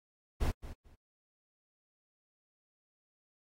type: noise with echo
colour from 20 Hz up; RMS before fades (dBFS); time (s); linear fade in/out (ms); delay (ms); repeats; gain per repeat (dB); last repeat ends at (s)
brown; -30; 0.4-0.52; 20; 220; 2; -14; 0.96
effects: AAC 48 kbps